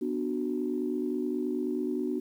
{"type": "chord", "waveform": "sine", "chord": "B minor", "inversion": "none", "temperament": "just", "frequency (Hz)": [246.9, 296.3, 370.4], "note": ["B3", "D4", "F#4"], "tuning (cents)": [0, 15, 2], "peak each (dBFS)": -32, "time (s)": [0.01, 2.2], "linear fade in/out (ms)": 10, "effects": ["tanh soft clip ceiling -18 dBFS", "10-bit"]}